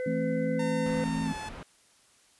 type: harmonic tone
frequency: 507 Hz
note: B4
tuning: 45 cents sharp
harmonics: 1 / 3 / 4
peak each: -30 / -46 / -44 dBFS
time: 0-1.04 s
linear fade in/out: 0 ms
type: chord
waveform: sine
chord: A minor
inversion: second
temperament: just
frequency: 165 / 220 / 264 Hz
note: E3 / A3 / C4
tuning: +2 / 0 / +16 cents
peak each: -32 dBFS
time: 0.06-1.33 s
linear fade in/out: 5 ms
type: tone with pitch glide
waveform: sawtooth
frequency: 911 to 864.4 Hz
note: A#5 to A5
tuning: -40 to -31 cents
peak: -33 dBFS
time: 0.59-1.49 s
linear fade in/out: 5 ms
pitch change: -91 cents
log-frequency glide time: 1.23-1.31 s
type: low-pass noise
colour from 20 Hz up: pink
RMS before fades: -43 dBFS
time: 0.86-1.63 s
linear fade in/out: 0 ms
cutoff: 2500 Hz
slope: 12 dB/octave
effects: white hiss -62 dBFS RMS until 2.39 s + resampled to 24000 Hz